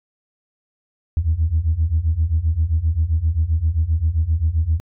sine beating tone pair, 76.3 / 83.9 Hz, D#2 / E2, -33 / +31 cents, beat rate 7.6 Hz, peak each -19 / -17 dBFS, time 1.17-4.8 s, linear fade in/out 0 ms, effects tanh soft clip ceiling -9 dBFS

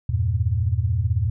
sine chord, E diminished, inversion none, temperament equal, 82.41 / 98 / 116.54 Hz, E2 / G2 / Bb2, 0 / 0 / 0 cents, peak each -23 dBFS, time 0.09-1.3 s, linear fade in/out 5 ms, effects none

